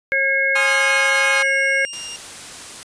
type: harmonic tone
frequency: 543 Hz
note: C#5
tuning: 36 cents flat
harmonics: 1 / 3 / 4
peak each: -24 / -19 / -18 dBFS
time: 0.12-1.85 s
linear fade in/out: 0 ms
type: chord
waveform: 20% pulse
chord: F minor seventh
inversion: first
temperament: equal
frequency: 830.6 / 1046.5 / 1244.5 / 1396.9 Hz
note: Ab5 / C6 / Eb6 / F6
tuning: 0 / 0 / 0 / 0 cents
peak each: -21 dBFS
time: 0.55-1.43 s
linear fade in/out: 10 ms
type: tone with pitch glide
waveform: 20% pulse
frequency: 2960 to 2804 Hz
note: F#7 to F7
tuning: 0 to +6 cents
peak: -24 dBFS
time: 0.67-2.16 s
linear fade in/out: 0 ms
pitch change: -94 cents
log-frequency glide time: 1.33-1.51 s
type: noise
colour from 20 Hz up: white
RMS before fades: -35 dBFS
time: 1.93-2.83 s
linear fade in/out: 0 ms
effects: resampled to 22050 Hz